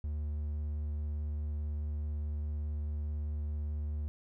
triangle tone with vibrato, 74.6 Hz, D2, 28 cents sharp, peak -31 dBFS, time 0.04-4.08 s, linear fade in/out 0 ms, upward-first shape square, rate 18 Hz, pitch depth 11 cents each way, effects none

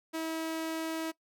sawtooth tone, 322.6 Hz, E4, 37 cents flat, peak -29 dBFS, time 0.13-1.12 s, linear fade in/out 20 ms, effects noise-tail reverb RT60 0.1 s tail -20 dB re dry

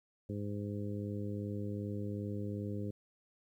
harmonic tone, 102.6 Hz, G#2, 21 cents flat, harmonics 1 / 2 / 3 / 4 / 5, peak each -39 / -41 / -44 / -46 / -48 dBFS, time 0.29-2.91 s, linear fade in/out 5 ms, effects 12-bit

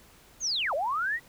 sine linear two-way sweep, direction down then up, 6790 to 523.3 to 1983 Hz, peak -26 dBFS, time 0.4-1.2 s, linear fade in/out 50 ms, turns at 0.74 s, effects pink hiss -56 dBFS RMS until 1.28 s

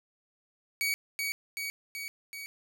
sawtooth tone with echo, 2257 Hz, C#7, 31 cents sharp, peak -24 dBFS, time 0.81-0.94 s, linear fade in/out 0 ms, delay 380 ms, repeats 4, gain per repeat -3 dB, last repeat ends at 2.46 s, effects 10-bit

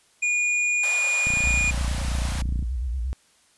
square tone, 2440 Hz, D#7, 34 cents flat, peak -21 dBFS, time 0.22-1.71 s, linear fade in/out 10 ms
pink high-pass noise, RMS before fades -35 dBFS, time 0.83-2.42 s, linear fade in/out 5 ms, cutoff 510 Hz, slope 96 dB/octave
click train, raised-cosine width 5 ms, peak -19 dBFS, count 41, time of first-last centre 1.27-2.626 s, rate 29.5 Hz
sine tone with vibrato, 61.74 Hz, B1, in tune, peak -24 dBFS, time 1.44-3.13 s, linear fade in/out 0 ms, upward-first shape square, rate 8.7 Hz, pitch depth 130 cents each way
effects white hiss -60 dBFS RMS until 3.57 s + resampled to 24000 Hz

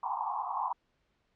white band-pass noise, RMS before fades -34 dBFS, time 0.03-0.73 s, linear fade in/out 2 ms, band 750 to 1100 Hz, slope 96 dB/octave, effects pink hiss -75 dBFS RMS until 1.35 s + low-pass 4000 Hz 12 dB/octave

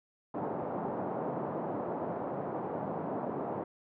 white band-pass noise, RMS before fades -36 dBFS, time 0.34-3.64 s, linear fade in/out 5 ms, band 130 to 840 Hz, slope 24 dB/octave, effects none

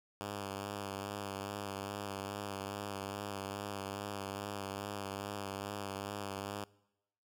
5% pulse tone with vibrato, 100 Hz, G2, 35 cents sharp, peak -28 dBFS, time 0.21-6.64 s, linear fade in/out 0 ms, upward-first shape sine, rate 2.4 Hz, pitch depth 34 cents each way, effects noise-tail reverb RT60 0.9 s tail -23 dB re dry

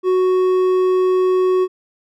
triangle tone with hard clipping, 370 Hz, F#4, in tune, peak -14 dBFS, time 0.03-1.68 s, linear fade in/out 50 ms, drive 9 dB, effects none

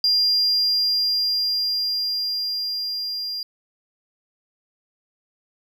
triangle tone with level ramp, 4800 Hz, D8, 37 cents sharp, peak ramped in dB -13 to -25 dBFS, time 0.04-3.43 s, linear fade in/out 2 ms, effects tanh soft clip ceiling -12 dBFS

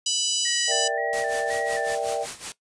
harmonic tone, 987.8 Hz, B5, in tune, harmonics 3 / 4 / 5 / 6 / 7 / 8 / 9, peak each -27 / -33 / -28 / -29 / -30 / -30 / -35 dBFS, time 0.06-0.88 s, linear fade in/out 5 ms
sine tone with vibrato, 1839 Hz, A#6, 24 cents flat, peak -31 dBFS, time 0.45-1.95 s, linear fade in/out 5 ms, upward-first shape square, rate 1.9 Hz, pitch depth 62 cents each way
sine chord, E half-diminished seventh, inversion second, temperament equal, 466.2 / 587.3 / 659.3 / 784 Hz, Bb4 / D5 / E5 / G5, 0 / 0 / 0 / 0 cents, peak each -29 dBFS, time 0.67-2.27 s, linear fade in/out 50 ms
white noise with tremolo, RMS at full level -32 dBFS, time 1.13-2.52 s, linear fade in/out 0 ms, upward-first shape sine, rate 5.4 Hz, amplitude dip 80%
effects noise-tail reverb RT60 0.1 s tail -17 dB re dry + resampled to 22050 Hz

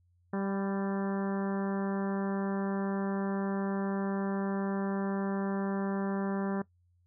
harmonic tone with a mistuned harmonic, 196 Hz, G3, in tune, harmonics 1 / 2 / 3 / 4 / 5 / 6 / 7 / 8 / 9, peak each -31 / -37 / -41 / -43 / -45 / -47 / -48 / -49 / -50 dBFS, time 0.33-6.62 s, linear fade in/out 5 ms, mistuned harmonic 5, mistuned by +25 cents, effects noise-tail reverb RT60 0.1 s tail -19 dB re dry + added 88 Hz sine -65 dBFS peak until 7.06 s

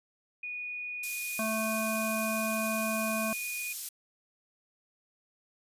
sine tone, 2463 Hz, D#7, 18 cents flat, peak -35 dBFS, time 0.43-3.73 s, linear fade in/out 5 ms
pink high-pass noise, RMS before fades -38 dBFS, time 1.03-3.89 s, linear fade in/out 5 ms, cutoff 7400 Hz, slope 12 dB/octave
harmonic tone, 220 Hz, A3, in tune, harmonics 1 / 3 / 5 / 7, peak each -33 / -34 / -37 / -42 dBFS, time 1.39-3.33 s, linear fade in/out 2 ms
effects resampled to 32000 Hz

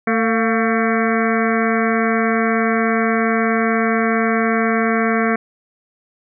harmonic tone with a mistuned harmonic, 224.4 Hz, A3, 34 cents sharp, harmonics 1 / 2 / 3 / 5 / 6 / 7 / 8 / 9 / 10, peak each -18 / -21 / -23 / -25 / -26 / -26 / -27 / -28 / -28 dBFS, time 0.07-5.36 s, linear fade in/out 5 ms, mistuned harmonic 3, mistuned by +54 cents, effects none

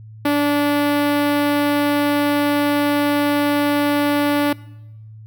sawtooth tone with notch filter, 290 Hz, D4, 22 cents flat, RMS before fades -17 dBFS, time 0.25-4.53 s, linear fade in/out 5 ms, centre 6800 Hz, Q 0.82, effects noise-tail reverb RT60 0.9 s tail -21 dB re dry + added 109 Hz sine -36 dBFS peak until 5.26 s

